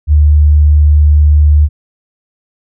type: tone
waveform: sine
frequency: 74.6 Hz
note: D2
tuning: 28 cents sharp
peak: -3 dBFS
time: 0.07-1.69 s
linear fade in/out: 50 ms
effects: none